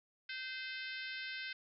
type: harmonic tone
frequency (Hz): 517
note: C5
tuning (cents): -21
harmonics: 3 / 4 / 5 / 6 / 7 / 8 / 9 / 10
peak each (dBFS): -45 / -47 / -49 / -51 / -52 / -53 / -54 / -55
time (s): 0.29-1.53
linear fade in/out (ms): 5
effects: none